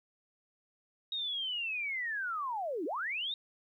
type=linear two-way sweep; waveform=sine; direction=down then up; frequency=3779 to 280 to 3779 Hz; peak=-33 dBFS; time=1.12-3.34 s; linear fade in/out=2 ms; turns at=2.85 s; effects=12-bit